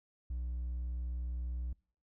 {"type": "tone with hard clipping", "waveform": "sine", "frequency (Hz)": 61.3, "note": "B1", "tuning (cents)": -12, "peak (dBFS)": -36, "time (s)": [0.3, 1.73], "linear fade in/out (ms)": 5, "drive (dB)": 2, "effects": ["noise-tail reverb RT60 0.5 s tail -26 dB re dry"]}